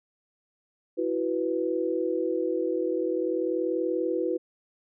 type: chord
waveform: sine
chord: E suspended second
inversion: none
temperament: equal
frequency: 329.6 / 370 / 493.9 Hz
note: E4 / F#4 / B4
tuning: 0 / 0 / 0 cents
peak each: -29 dBFS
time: 0.97-4.38 s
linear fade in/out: 20 ms
effects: none